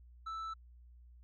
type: tone with tanh clipping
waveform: sine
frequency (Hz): 1318.5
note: E6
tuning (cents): 0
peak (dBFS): -40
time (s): 0.26-0.54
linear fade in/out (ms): 10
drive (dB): 5
effects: added 60 Hz sine -55 dBFS peak until 1.23 s